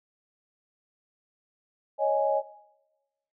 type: chord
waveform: sine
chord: C# suspended second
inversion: none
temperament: just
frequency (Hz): 554.4 / 623.7 / 831.5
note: C#5 / D#5 / G#5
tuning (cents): 0 / +4 / +2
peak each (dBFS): -26 / -26 / -27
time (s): 1.98-2.43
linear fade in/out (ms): 50
effects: noise-tail reverb RT60 1.0 s tail -18 dB re dry

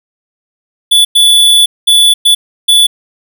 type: tone bursts at uneven times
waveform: square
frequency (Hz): 3455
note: A7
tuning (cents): -32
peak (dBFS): -4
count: 5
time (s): 0.91-1.05 / 1.15-1.66 / 1.87-2.14 / 2.25-2.35 / 2.68-2.87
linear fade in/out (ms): 10
effects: none

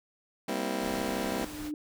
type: chord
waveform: 20% pulse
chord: C dominant seventh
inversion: second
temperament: just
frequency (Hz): 196.22 / 235.5 / 261.6 / 327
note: G3 / Bb3 / C4 / E4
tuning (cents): +2 / +18 / 0 / -14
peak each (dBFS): -31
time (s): 0.48-1.45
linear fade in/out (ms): 5
type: noise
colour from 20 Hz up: pink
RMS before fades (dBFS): -43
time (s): 0.79-1.72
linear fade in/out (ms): 50
type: tone with exponential growth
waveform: sine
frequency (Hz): 300.5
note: D4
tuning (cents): +40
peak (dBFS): -31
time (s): 0.86-1.74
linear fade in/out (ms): 1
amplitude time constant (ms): 190
effects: none

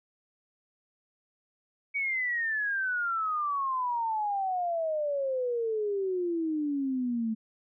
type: exponential sweep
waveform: sine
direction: down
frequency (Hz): 2270 to 218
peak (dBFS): -27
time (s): 1.94-7.35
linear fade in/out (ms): 20
effects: none

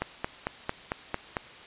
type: click train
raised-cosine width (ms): 0.5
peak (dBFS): -13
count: 7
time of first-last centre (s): 0.02-1.368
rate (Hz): 4.45
effects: white hiss -47 dBFS RMS until 1.66 s + resampled to 8000 Hz

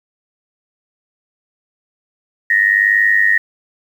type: tone with amplitude modulation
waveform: sine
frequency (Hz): 1864.7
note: A#6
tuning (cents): 0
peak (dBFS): -6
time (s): 2.5-3.38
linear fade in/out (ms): 5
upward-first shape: sine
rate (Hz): 101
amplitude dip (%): 80
effects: 7-bit

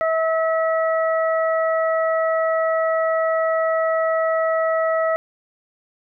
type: harmonic tone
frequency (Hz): 647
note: E5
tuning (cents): -32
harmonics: 1 / 2 / 3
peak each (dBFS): -18 / -24 / -28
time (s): 0.01-5.16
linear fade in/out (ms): 0
effects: none

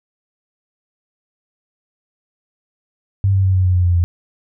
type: tone with pitch steps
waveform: sine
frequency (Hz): 98 / 96.26 / 94.55 / 92.87 / 91.23 / 89.61 / 88.02 / 86.45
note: G2 / G2 / F#2 / F#2 / F#2 / F2 / F2 / F2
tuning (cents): 0 / -31 / +38 / +7 / -24 / +45 / +14 / -17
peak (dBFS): -11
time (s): 3.24-4.04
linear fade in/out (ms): 0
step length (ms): 100
effects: none

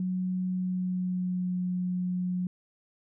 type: tone with pitch glide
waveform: sine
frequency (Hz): 183.9 to 180.95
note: F#3 to F#3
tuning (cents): -10 to -38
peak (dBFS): -27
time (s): 0-2.47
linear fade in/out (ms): 2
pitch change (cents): -28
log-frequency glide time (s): 0.49-1.59
effects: none

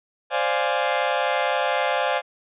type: chord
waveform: sawtooth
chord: D half-diminished seventh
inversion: third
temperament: equal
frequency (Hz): 523.3 / 587.3 / 698.5 / 830.6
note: C5 / D5 / F5 / Ab5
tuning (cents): 0 / 0 / 0 / 0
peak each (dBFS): -22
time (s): 0.3-2.22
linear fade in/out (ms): 50
effects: resampled to 8000 Hz

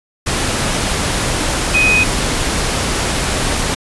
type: tone in noise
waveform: sine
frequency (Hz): 2507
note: D#7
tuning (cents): +12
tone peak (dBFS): -10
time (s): 1.74-2.04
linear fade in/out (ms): 10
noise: pink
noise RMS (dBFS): -17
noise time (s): 0.26-3.75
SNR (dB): +4
effects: resampled to 24000 Hz

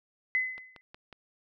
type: tone with exponential decay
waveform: sine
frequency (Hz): 2029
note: B6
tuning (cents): +46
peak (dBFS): -22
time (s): 0.35-0.81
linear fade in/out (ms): 0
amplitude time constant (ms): 100
type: click train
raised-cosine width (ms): 0.3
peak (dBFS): -31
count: 4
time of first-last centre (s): 0.58-1.127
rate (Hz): 5.48
effects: none

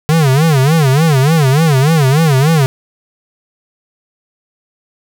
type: tone with vibrato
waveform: square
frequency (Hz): 146.83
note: D3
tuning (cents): 0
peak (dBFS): -8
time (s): 0.09-2.66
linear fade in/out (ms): 0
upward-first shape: sine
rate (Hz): 3.4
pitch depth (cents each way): 210
effects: none

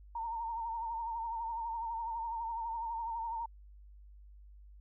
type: tone with vibrato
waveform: sine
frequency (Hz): 917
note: A#5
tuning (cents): -29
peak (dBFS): -35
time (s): 0.15-3.46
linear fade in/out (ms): 5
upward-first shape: sine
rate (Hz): 12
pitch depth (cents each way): 51
effects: added 50 Hz sine -52 dBFS peak until 4.8 s

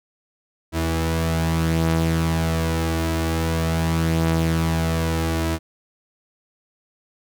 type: tone pair together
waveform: sawtooth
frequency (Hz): 81.8 / 163.18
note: E2 / E3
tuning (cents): -13 / -17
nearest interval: octave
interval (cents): 1196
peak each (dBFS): -18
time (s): 0.72-5.59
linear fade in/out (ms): 50
effects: none

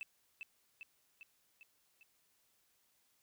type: tone with echo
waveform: sine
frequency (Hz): 2637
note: E7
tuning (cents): 0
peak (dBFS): -38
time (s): 0.01-0.03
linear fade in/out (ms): 0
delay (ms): 400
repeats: 5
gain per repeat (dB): -4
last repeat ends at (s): 2.03
effects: tanh soft clip ceiling -38 dBFS + white hiss -75 dBFS RMS until 3.22 s

